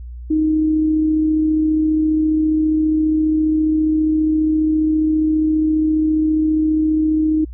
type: tone with amplitude modulation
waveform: sine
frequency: 311.1 Hz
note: D#4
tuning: in tune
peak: -12 dBFS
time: 0.3-7.45 s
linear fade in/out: 10 ms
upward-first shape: sine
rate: 34.8 Hz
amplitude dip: 25%
effects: added 60 Hz sine -29 dBFS peak until 7.53 s